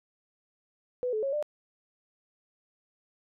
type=tone with pitch steps; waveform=sine; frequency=497.3 / 432.2 / 548 / 596 Hz; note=B4 / A4 / C#5 / D5; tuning=+12 / -31 / -20 / +25 cents; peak=-27 dBFS; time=1.03-1.426 s; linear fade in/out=0 ms; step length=99 ms; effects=none